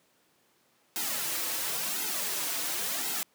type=noise with flanger; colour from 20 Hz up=white; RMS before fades=-32 dBFS; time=0.96-3.23 s; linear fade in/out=0 ms; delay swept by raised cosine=1.7 to 5.1 ms; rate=0.94 Hz; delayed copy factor=-0.9; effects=pink hiss -67 dBFS RMS until 3.34 s + high-pass 200 Hz 12 dB/octave